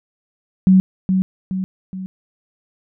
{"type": "tone with echo", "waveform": "sine", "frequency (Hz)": 188, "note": "F#3", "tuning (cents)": 28, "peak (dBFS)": -7, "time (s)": [0.67, 0.8], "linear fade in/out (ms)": 0, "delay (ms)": 420, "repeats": 3, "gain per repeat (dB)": -6, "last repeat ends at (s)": 2.06, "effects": []}